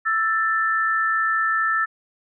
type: tone pair together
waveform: sine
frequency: 1324 / 1768.8 Hz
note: E6 / A6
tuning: +7 / +9 cents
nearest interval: perfect fourth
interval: 502 cents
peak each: -21 dBFS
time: 0.05-1.86 s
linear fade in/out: 20 ms
effects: none